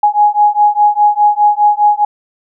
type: beating tone pair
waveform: sine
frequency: 830.6 / 835.5 Hz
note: G#5 / G#5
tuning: 0 / +10 cents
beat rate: 4.9 Hz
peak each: -10 dBFS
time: 0.03-2.05 s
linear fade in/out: 5 ms
effects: none